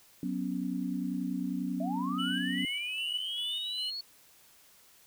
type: chord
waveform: sine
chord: F# suspended fourth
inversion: none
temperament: equal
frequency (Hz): 185 / 246.9 / 277.2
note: F#3 / B3 / C#4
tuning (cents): 0 / 0 / 0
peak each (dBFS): -35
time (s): 0.23-2.65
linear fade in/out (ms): 2
type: linear sweep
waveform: sine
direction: up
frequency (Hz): 617 to 4435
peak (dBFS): -35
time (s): 1.8-4.01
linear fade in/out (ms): 5
type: tone with tremolo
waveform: triangle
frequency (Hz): 2960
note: F#7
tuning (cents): 0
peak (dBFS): -32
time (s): 2.18-3.91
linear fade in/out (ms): 20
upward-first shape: square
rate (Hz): 2.5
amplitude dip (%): 35
effects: white hiss -60 dBFS RMS until 5.06 s